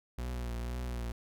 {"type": "tone with vibrato", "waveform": "40% pulse", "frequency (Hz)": 60.1, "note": "B1", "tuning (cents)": -46, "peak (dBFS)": -34, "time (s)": [0.18, 1.12], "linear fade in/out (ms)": 5, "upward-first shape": "triangle", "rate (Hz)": 2, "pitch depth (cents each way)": 53, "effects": []}